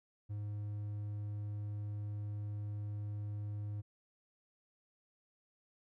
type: tone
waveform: triangle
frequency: 103.83 Hz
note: G#2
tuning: in tune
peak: -36 dBFS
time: 0.29-3.82 s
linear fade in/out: 20 ms
effects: none